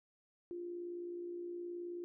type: tone with amplitude modulation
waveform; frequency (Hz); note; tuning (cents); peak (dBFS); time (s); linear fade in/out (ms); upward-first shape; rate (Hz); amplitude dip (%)
sine; 349.2; F4; 0; -39; 0.51-2.04; 0; sine; 59.1; 40
effects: none